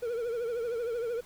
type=tone with vibrato; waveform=triangle; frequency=469.5 Hz; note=A#4; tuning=12 cents sharp; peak=-28 dBFS; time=0.02-1.21 s; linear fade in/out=10 ms; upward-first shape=triangle; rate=13 Hz; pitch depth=100 cents each way; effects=pink hiss -56 dBFS RMS until 1.25 s